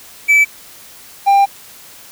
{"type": "tone pair in turn", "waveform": "triangle", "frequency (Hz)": [2307, 795.2], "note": ["D7", "G5"], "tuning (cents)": [-31, 25], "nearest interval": "octave + tritone", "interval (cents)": 1844, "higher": "first", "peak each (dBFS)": -5, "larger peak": "neither", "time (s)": [[0.28, 0.45], [1.26, 1.46]], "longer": "second", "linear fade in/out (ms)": 20, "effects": ["white hiss -39 dBFS RMS until 2.11 s"]}